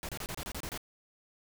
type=noise bursts; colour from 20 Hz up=pink; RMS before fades=-39 dBFS; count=9; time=0.03-0.776 s; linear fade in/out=0 ms; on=58 ms; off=28 ms; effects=none